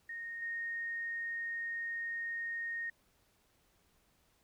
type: tone with level steps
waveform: sine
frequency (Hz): 1854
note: A#6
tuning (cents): -10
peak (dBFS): -40 / -36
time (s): 0.09-2.9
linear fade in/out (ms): 5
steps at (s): 0.42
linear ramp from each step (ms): 2
effects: pink hiss -72 dBFS RMS until 4.43 s